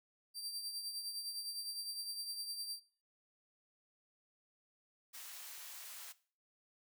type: tone with tremolo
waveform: sawtooth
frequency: 4699 Hz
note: D8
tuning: in tune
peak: -36 dBFS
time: 0.34-2.8 s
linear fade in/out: 50 ms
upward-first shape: triangle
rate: 9.8 Hz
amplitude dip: 60%
type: high-pass noise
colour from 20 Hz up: white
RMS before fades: -50 dBFS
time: 5.13-6.13 s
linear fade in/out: 20 ms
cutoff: 900 Hz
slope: 12 dB/octave
effects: noise-tail reverb RT60 0.4 s tail -17 dB re dry